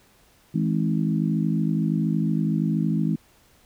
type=harmonic tone with a mistuned harmonic; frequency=52.9 Hz; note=G#1; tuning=33 cents sharp; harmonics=3 / 4 / 5 / 6; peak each=-23 / -25 / -28 / -31 dBFS; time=0.54-3.16 s; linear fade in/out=10 ms; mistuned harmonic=3; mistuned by=+47 cents; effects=pink hiss -58 dBFS RMS until 3.65 s